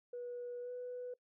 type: tone with pitch glide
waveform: sine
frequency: 486.7 to 494.9 Hz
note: B4 to B4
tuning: -25 to +4 cents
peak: -40 dBFS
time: 0.13-1.14 s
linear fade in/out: 5 ms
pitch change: +29 cents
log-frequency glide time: 0.61-0.71 s
effects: noise-tail reverb RT60 0.1 s tail -22 dB re dry + tanh soft clip ceiling -37 dBFS